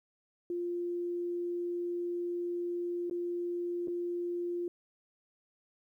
sine tone with dropouts, 349.2 Hz, F4, in tune, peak -32 dBFS, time 0.5-4.68 s, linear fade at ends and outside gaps 2 ms, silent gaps 3.098-3.11 / 3.874-3.881 s, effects 12-bit

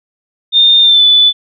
sine tone with pitch glide, 3631 to 3485 Hz, A#7 to A7, -46 to -17 cents, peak -4 dBFS, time 0.52-1.33 s, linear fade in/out 50 ms, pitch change -71 cents, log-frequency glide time 0.81-1.04 s, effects none

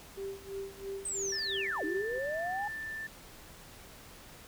sine tone with tremolo, 392 Hz, G4, in tune, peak -35 dBFS, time 0.17-2.19 s, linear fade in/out 10 ms, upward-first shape sine, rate 3 Hz, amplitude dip 90%
sine linear two-way sweep, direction down then up, 8440 to 299.5 to 843 Hz, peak -33 dBFS, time 1.05-2.68 s, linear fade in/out 5 ms, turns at 1.84 s
sine tone, 1771 Hz, A6, 11 cents sharp, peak -37 dBFS, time 1.32-3.07 s, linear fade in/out 5 ms
effects pink hiss -52 dBFS RMS until 4.47 s

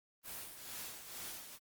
white noise with tremolo, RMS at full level -45 dBFS, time 0.23-1.59 s, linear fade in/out 50 ms, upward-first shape sine, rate 2.2 Hz, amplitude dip 55%, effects Opus 32 kbps

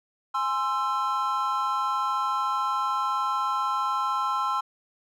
triangle chord, Ab augmented, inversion none, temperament equal with one note detuned, 830.6 / 1046.5 / 1333.1 Hz, Ab5 / C6 / E6, 0 / 0 / +19 cents, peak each -30 / -25 / -26 dBFS, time 0.34-4.61 s, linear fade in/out 10 ms, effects none

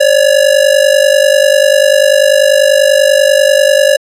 square ring-modulated tone, 567 Hz, C#5, 39 cents sharp, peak -3 dBFS, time 0-3.97 s, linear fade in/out 10 ms, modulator 25.1 Hz, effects low-pass 12000 Hz 12 dB/octave

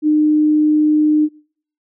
sine tone, 304 Hz, D#4, 40 cents flat, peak -10 dBFS, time 0.02-1.29 s, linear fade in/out 50 ms, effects noise-tail reverb RT60 0.6 s tail -26 dB re dry

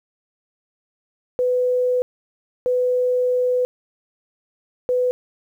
sine tone bursts at uneven times, 499.3 Hz, B4, 19 cents sharp, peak -16 dBFS, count 3, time 1.39-2.02 / 2.66-3.65 / 4.89-5.11 s, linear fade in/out 0 ms, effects 9-bit

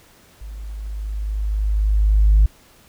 sine tone with level ramp, 51.91 Hz, G#1, in tune, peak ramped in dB -31 to -7 dBFS, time 0.41-2.46 s, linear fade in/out 5 ms, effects tanh soft clip ceiling -6 dBFS + pink hiss -51 dBFS RMS until 2.88 s

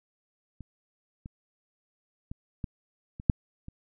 clicks, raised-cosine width 5 ms, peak -30 / -28 / -25 / -20 / -27 / -6 / -29 dBFS, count 7, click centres 0.607 / 1.259 / 2.315 / 2.642 / 3.199 / 3.298 / 3.684 s, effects none

